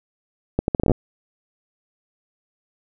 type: accelerating click train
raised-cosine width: 2 ms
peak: -5 dBFS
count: 10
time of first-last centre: 0.59-0.917 s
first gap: 91 ms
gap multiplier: 0.74
effects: none